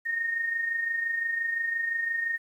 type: tone with amplitude modulation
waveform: sine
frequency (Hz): 1845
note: A#6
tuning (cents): -18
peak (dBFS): -24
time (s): 0.05-2.38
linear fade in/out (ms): 20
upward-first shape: sine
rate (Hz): 25.8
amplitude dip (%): 50
effects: 10-bit